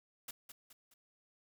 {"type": "noise with echo", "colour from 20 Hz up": "white", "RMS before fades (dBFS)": -45, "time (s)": [0.28, 0.31], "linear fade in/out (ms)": 5, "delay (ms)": 210, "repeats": 3, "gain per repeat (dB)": -7, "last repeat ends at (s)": 0.94, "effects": []}